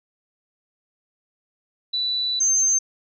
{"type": "tone pair in turn", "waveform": "sine", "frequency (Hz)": [3966, 6296], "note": ["B7", "G8"], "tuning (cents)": [7, 7], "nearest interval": "minor sixth", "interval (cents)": 800, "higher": "second", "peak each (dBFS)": [-21, -16], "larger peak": "second", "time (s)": [[1.93, 2.4], [2.4, 2.79]], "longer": "first", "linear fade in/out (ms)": 10, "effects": []}